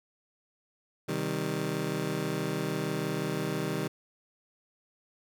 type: chord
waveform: 20% pulse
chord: C minor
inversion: none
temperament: just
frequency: 130.81 / 156.98 / 196.22 Hz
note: C3 / Eb3 / G3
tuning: 0 / +16 / +2 cents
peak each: -32 / -28 / -30 dBFS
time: 1.08-3.88 s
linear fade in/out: 10 ms
effects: none